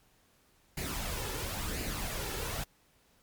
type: noise with flanger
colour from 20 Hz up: pink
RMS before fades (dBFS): -36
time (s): 0.77-2.64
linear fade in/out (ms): 5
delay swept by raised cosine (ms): 0.42 to 2.32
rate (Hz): 0.96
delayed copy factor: +0.5
effects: pink hiss -67 dBFS RMS until 3.22 s + MP3 96 kbps